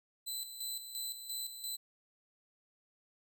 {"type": "tone with tremolo", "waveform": "15% pulse", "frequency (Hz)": 4019, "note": "B7", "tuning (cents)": 30, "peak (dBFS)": -31, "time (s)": [0.26, 1.77], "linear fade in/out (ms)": 20, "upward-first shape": "square", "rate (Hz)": 2.9, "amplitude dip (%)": 60, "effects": []}